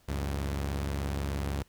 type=tone pair together; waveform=sawtooth; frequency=69.9 / 96.42 Hz; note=C#2 / G2; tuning=+15 / -28 cents; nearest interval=tritone; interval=557 cents; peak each=-27 / -34 dBFS; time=0.08-1.63 s; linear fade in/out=10 ms; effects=pink hiss -65 dBFS RMS until 1.68 s